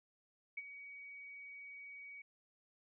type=tone with ADSR envelope; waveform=sine; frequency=2258 Hz; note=C#7; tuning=31 cents sharp; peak=-38 dBFS; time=0.57-2.22 s; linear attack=8 ms; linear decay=35 ms; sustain=-11 dB; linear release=6 ms; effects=none